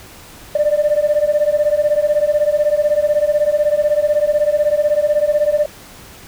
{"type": "beating tone pair", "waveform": "sine", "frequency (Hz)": [587.3, 603.3], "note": ["D5", "D5"], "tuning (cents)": [0, 46], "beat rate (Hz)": 16, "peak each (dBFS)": -14, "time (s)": [0.55, 5.66], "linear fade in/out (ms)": 5, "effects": ["tanh soft clip ceiling -7 dBFS", "pink hiss -39 dBFS RMS until 6.27 s"]}